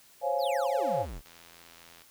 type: chord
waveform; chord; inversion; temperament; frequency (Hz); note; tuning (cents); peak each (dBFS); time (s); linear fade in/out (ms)
sine; Db major seventh; third; equal with one note detuned; 523.3 / 554.4 / 698.5 / 837.4; C5 / Db5 / F5 / Ab5; 0 / 0 / 0 / +14; -32 / -30 / -32 / -32; 0.21-1.06; 50
type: exponential sweep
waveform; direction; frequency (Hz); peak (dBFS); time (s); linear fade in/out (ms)
square; down; 5588 to 30.87; -38; 0.38-1.22; 50
type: click train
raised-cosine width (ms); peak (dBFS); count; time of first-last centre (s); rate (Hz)
0.2; -34; 65; 1.26-2.019; 84.3
effects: white hiss -58 dBFS RMS until 2.1 s